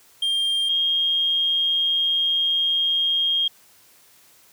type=tone pair in turn; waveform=triangle / sine; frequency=3200 / 3235 Hz; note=G7 / G#7; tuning=+35 / -46 cents; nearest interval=unison; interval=19 cents; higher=second; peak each=-18 dBFS; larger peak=neither; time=0.22-0.69 / 0.69-3.48 s; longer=second; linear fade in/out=5 ms; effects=white hiss -54 dBFS RMS until 4.52 s + high-pass 60 Hz 12 dB/octave